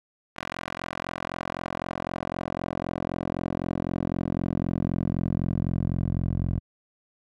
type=tone with band-pass filter sweep; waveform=10% pulse; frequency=43.91 Hz; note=F1; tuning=10 cents sharp; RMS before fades=-29 dBFS; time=0.36-6.6 s; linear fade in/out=10 ms; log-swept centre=1700 to 96 Hz; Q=0.84; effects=none